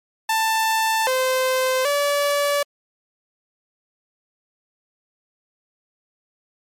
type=tone with pitch steps; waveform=sawtooth; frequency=887 / 517 / 575 Hz; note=A5 / C5 / D5; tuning=+14 / -21 / -37 cents; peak=-14 dBFS; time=0.29-2.63 s; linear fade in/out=5 ms; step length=780 ms; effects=MP3 64 kbps